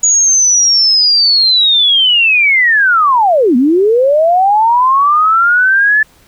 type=linear two-way sweep; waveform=sine; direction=down then up; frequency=6830 to 233.1 to 1747 Hz; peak=-6 dBFS; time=0.03-6.03 s; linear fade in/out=5 ms; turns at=3.56 s; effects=pink hiss -47 dBFS RMS until 6.27 s